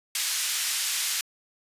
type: band-pass noise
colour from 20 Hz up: white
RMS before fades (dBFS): -28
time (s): 0.15-1.21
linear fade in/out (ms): 2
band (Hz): 1900 to 9400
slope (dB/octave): 12
effects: resampled to 32000 Hz